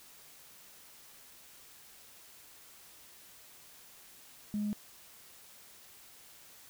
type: tone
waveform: sine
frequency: 208.5 Hz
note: G#3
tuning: 7 cents sharp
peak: -30 dBFS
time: 4.54-4.73 s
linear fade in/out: 0 ms
effects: tanh soft clip ceiling -27 dBFS + white hiss -56 dBFS RMS until 6.69 s